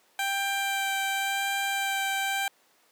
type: tone with vibrato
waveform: 15% pulse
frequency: 786 Hz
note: G5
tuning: 4 cents sharp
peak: -20 dBFS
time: 0.19-2.48 s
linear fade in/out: 2 ms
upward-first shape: sine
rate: 0.91 Hz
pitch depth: 10 cents each way
effects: pink hiss -63 dBFS RMS until 2.91 s + high-pass 400 Hz 12 dB/octave